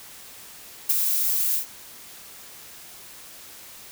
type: noise with ADSR envelope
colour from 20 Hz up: violet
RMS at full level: -18 dBFS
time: 0.89-1.66 s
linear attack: 8 ms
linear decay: 31 ms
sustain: -5 dB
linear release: 110 ms
effects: white hiss -44 dBFS RMS until 3.91 s

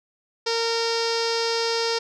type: tone with low-pass filter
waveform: sawtooth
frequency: 460 Hz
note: A#4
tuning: 23 cents flat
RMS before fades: -24 dBFS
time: 0.46-1.99 s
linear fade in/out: 10 ms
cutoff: 5100 Hz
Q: 5.8
effects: none

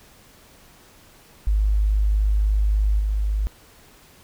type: tone with level steps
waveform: sine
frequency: 51.7 Hz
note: G#1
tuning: 7 cents flat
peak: -16 / -19 dBFS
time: 1.47-3.47 s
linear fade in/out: 0 ms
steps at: 2.99 s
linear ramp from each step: 10 ms
effects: pink hiss -51 dBFS RMS until 4.23 s

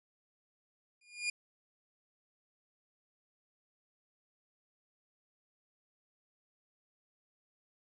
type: tone with exponential growth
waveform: sawtooth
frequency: 2425 Hz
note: D#7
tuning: 45 cents flat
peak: -26 dBFS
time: 1.01-1.3 s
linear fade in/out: 5 ms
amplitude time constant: 63 ms
effects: resampled to 24000 Hz

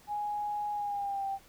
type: tone with pitch glide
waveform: sine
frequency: 830.6 to 784 Hz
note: G#5 to G5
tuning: 0 to 0 cents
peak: -31 dBFS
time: 0.07-1.39 s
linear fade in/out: 50 ms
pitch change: -100 cents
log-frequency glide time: 0.73-1.27 s
effects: pink hiss -59 dBFS RMS until 1.48 s

